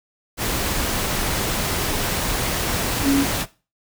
sine tone in noise, 277.2 Hz, C#4, in tune, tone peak -15 dBFS, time 3.03-3.26 s, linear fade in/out 50 ms, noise pink, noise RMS -23 dBFS, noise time 0.37-3.46 s, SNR +5 dB, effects noise-tail reverb RT60 0.3 s tail -17 dB re dry

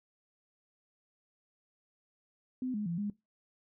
sine tone with pitch steps, 255.2 / 209.5 / 170.2 / 205.6 Hz, C4 / G#3 / F3 / G#3, -43 / +15 / -44 / -17 cents, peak -32 dBFS, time 2.62-3.1 s, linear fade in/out 2 ms, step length 120 ms, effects noise-tail reverb RT60 0.2 s tail -20 dB re dry

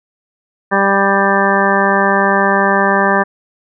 harmonic tone, 197.2 Hz, G3, 11 cents sharp, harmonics 1 / 2 / 3 / 4 / 5 / 6 / 8 / 9, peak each -18 / -18 / -18 / -18 / -18 / -18 / -18 / -18 dBFS, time 0.71-3.24 s, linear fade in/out 20 ms, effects none

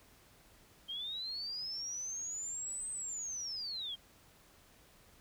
sine linear two-way sweep, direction up then down, 3139 to 8300 to 3139 Hz, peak -38 dBFS, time 0.88-3.96 s, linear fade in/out 20 ms, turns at 2.9 s, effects pink hiss -63 dBFS RMS until 5.2 s

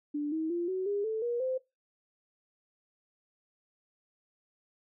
sine tone with pitch steps, 293.7 / 318.4 / 345.3 / 374.3 / 405.9 / 440.1 / 477.1 / 517.3 Hz, D4 / D#4 / F4 / F#4 / G#4 / A4 / A#4 / C5, 0 / +40 / -20 / +20 / -40 / 0 / +40 / -20 cents, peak -29 dBFS, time 0.14-1.58 s, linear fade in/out 10 ms, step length 180 ms, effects noise-tail reverb RT60 0.2 s tail -19 dB re dry

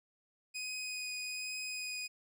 20% pulse tone with vibrato, 2498 Hz, D#7, 6 cents sharp, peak -33 dBFS, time 0.54-2.08 s, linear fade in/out 20 ms, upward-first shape triangle, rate 1.2 Hz, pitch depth 11 cents each way, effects none

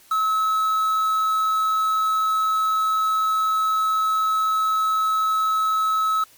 triangle tone with quantisation, 1292 Hz, E6, 35 cents flat, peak -16 dBFS, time 0.11-6.24 s, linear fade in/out 5 ms, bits 6, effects white hiss -52 dBFS RMS until 6.37 s + MP3 96 kbps

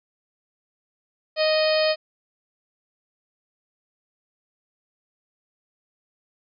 harmonic tone, 622.3 Hz, D#5, in tune, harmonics 1 / 2 / 3 / 4 / 5 / 6 / 7 / 8, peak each -19 / -33 / -31 / -30 / -32 / -36 / -28 / -31 dBFS, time 1.36-1.96 s, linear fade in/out 50 ms, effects none

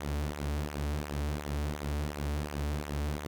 sawtooth tone with flanger, 73.42 Hz, D2, in tune, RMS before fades -34 dBFS, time 0-3.27 s, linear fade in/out 5 ms, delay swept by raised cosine 0.2 to 6.1 ms, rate 2.8 Hz, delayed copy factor -0.65, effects none

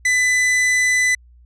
45% pulse tone, 2000 Hz, B6, 21 cents sharp, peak -14 dBFS, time 0.05-1.15 s, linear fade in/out 5 ms, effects added 60 Hz sine -45 dBFS peak until 1.45 s + resampled to 22050 Hz

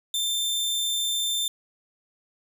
sawtooth tone, 3573 Hz, A7, 26 cents sharp, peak -21 dBFS, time 0.14-1.48 s, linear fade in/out 2 ms, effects none

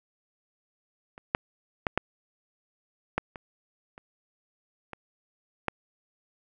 clicks, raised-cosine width 0.5 ms, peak -29 / -7 / -10 / -8 / -10 / -24 / -30 / -23 / -11 dBFS, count 9, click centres 1.179 / 1.349 / 1.868 / 1.976 / 3.18 / 3.358 / 3.979 / 4.933 / 5.683 s, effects none

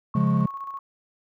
sine tone with tremolo, 1100 Hz, C#6, 14 cents flat, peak -30 dBFS, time 0.14-0.79 s, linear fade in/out 2 ms, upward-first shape square, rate 15 Hz, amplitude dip 45%
triangle chord, Db major, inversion none, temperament equal, 138.59 / 174.61 / 207.7 Hz, Db3 / F3 / Ab3, 0 / 0 / 0 cents, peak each -21 dBFS, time 0.15-0.46 s, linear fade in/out 5 ms
effects none

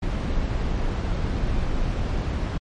brown noise, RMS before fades -24 dBFS, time 0.02-2.58 s, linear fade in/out 10 ms, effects low-pass 5000 Hz 12 dB/octave + MP3 48 kbps

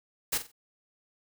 white noise with echo, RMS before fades -28 dBFS, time 0.32-0.38 s, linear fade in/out 10 ms, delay 46 ms, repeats 3, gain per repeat -11 dB, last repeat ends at 0.518 s, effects none

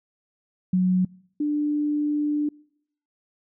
sine tone pair in turn, 183.8 / 296.2 Hz, F#3 / D4, -11 / +15 cents, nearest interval minor sixth, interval 826 cents, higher second, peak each -17 / -21 dBFS, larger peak first, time 0.73-1.05 / 1.4-2.49 s, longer second, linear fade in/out 5 ms, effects noise-tail reverb RT60 0.7 s tail -25 dB re dry

